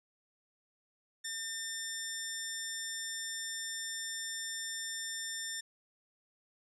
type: tone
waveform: 10% pulse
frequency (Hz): 1800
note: A6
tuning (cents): +39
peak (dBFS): -28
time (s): 1.24-5.61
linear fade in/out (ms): 10
effects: resampled to 24000 Hz

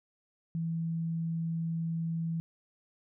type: tone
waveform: sine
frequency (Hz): 164.81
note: E3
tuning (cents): 0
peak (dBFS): -30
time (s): 0.55-2.4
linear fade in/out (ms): 0
effects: none

